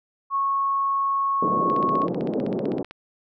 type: tone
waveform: sine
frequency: 1100 Hz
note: C#6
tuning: 14 cents flat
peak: -20 dBFS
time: 0.3-2.08 s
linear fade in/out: 50 ms
type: band-pass noise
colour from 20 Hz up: pink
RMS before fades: -26 dBFS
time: 1.42-2.83 s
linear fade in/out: 5 ms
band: 190 to 540 Hz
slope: 24 dB/octave
type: click train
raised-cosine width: 0.3 ms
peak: -23 dBFS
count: 20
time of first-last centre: 1.7-2.91 s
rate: 15.7 Hz
effects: none